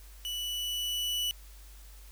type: tone with level ramp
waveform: 40% pulse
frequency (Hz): 2960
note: F#7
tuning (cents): 0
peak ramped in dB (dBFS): -33 to -28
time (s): 0.25-1.31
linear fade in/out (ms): 0
effects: added 50 Hz sine -48 dBFS peak until 2.11 s + white hiss -57 dBFS RMS until 2.11 s